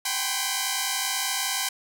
5% pulse tone cluster, 766 / 800 / 995 / 1045 Hz, G5 / G5 / B5 / C6, -40 / +35 / +13 / -2 cents, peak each -19 dBFS, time 0.05-1.69 s, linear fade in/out 5 ms, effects none

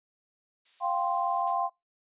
violet noise, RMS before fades -46 dBFS, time 0.65-1.43 s, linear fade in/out 10 ms
sine chord, F suspended second, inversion none, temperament equal, 698.5 / 784 / 1046.5 Hz, F5 / G5 / C6, 0 / 0 / 0 cents, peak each -30 dBFS, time 0.8-1.7 s, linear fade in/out 50 ms
blue noise with exponential decay, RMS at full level -41 dBFS, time 1.47-1.68 s, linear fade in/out 5 ms, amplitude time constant 44 ms
effects noise-tail reverb RT60 0.2 s tail -23 dB re dry + resampled to 8000 Hz

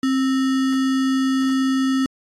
sine tone with sample-and-hold, 264.9 Hz, C4, 22 cents sharp, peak -16 dBFS, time 0.03-2.06 s, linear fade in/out 2 ms, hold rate 1575 Hz, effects low-pass 7000 Hz 12 dB/octave + AAC 64 kbps

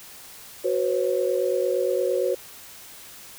sine chord, F# suspended fourth, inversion none, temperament equal with one note detuned, 370 / 493.9 / 542.6 Hz, F#4 / B4 / C#5, 0 / 0 / -37 cents, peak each -25 dBFS, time 0.64-2.35 s, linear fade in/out 10 ms, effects white hiss -44 dBFS RMS until 3.38 s

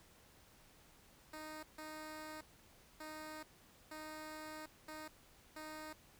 10% pulse tone bursts at uneven times, 309.6 Hz, D#4, 9 cents flat, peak -39 dBFS, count 6, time 1.33-1.63 / 1.78-2.41 / 3-3.43 / 3.91-4.66 / 4.88-5.08 / 5.56-5.93 s, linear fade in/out 5 ms, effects pink hiss -65 dBFS RMS until 6.19 s

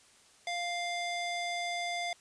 square tone with band-pass filter, 698.5 Hz, F5, in tune, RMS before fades -35 dBFS, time 0.47-2.13 s, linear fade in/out 2 ms, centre 2900 Hz, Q 0.58, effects white hiss -61 dBFS RMS until 2.2 s + resampled to 22050 Hz

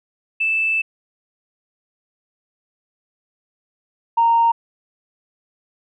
sine tone pair in turn, 2637 / 925.9 Hz, E7 / A#5, 0 / -12 cents, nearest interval octave + tritone, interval 1812 cents, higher first, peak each -16 / -11 dBFS, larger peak second, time 0.4-0.82 / 4.17-4.52 s, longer first, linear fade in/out 10 ms, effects tanh soft clip ceiling -7 dBFS

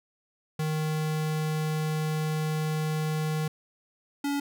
square tone pair in turn, 155.3 / 283.8 Hz, D#3 / C#4, -3 / +41 cents, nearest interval minor seventh, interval 1044 cents, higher second, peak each -27 dBFS, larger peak neither, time 0.59-3.48 / 4.24-4.4 s, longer first, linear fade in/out 5 ms, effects none

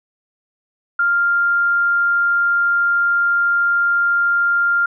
sine tone, 1396.9 Hz, F6, in tune, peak -13 dBFS, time 0.99-4.86 s, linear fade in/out 5 ms, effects none

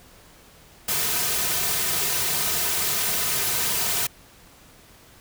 white noise with comb filter, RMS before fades -24 dBFS, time 0.88-4.07 s, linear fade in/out 5 ms, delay 3.6 ms, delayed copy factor -0.65, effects pink hiss -51 dBFS RMS until 5.2 s

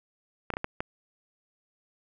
clicks, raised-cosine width 0.5 ms, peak -15 dBFS, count 5, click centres 0.503 / 0.538 / 0.569 / 0.644 / 0.805 s, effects none

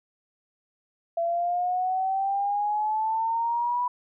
sine exponential sweep, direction up, 671 to 988 Hz, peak -23 dBFS, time 1.17-3.88 s, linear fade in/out 5 ms, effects none

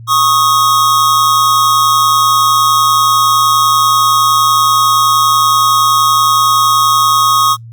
square tone pair together, 1100 / 1250.6 Hz, C#6 / D#6, -14 / +8 cents, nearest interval major second, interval 222 cents, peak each -11 dBFS, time 0.07-7.57 s, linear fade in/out 50 ms, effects added 115 Hz sine -29 dBFS peak until 7.72 s + Opus 48 kbps

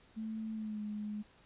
sine tone with pitch glide, 220 to 210.1 Hz, A3 to G#3, 0 to +20 cents, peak -37 dBFS, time 0.16-1.23 s, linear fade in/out 20 ms, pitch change -80 cents, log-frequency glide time 0.53-0.82 s, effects pink hiss -64 dBFS RMS until 1.45 s + resampled to 8000 Hz

